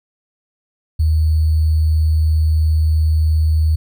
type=tone with sample-and-hold; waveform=sine; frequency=78.5 Hz; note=D#2; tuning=16 cents sharp; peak=-11 dBFS; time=0.99-3.76 s; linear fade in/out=10 ms; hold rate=4410 Hz; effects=none